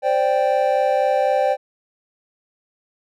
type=chord; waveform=triangle; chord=C suspended second; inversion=none; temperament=equal; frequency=523.3 / 587.3 / 784 Hz; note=C5 / D5 / G5; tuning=0 / 0 / 0 cents; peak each=-18 dBFS; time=0.02-1.57 s; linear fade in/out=50 ms; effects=none